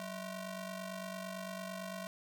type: ring-modulated tone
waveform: sawtooth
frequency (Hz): 423.1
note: G#4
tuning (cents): +32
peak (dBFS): -34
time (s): 0-2.07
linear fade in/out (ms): 0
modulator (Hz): 236
effects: none